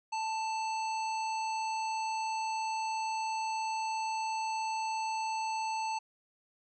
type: harmonic tone with a mistuned harmonic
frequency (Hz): 883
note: A5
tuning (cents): +6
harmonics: 1 / 3 / 5 / 7 / 9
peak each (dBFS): -32 / -42 / -46 / -49 / -51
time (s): 0.12-5.99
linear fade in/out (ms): 10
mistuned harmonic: 9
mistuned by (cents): -19
effects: none